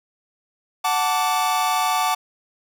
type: chord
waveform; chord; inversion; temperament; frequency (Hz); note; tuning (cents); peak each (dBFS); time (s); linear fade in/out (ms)
45% pulse; D major; first; equal with one note detuned; 740 / 880 / 1162.5; F#5 / A5 / D6; 0 / 0 / -18; -23; 0.84-2.15; 10
effects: none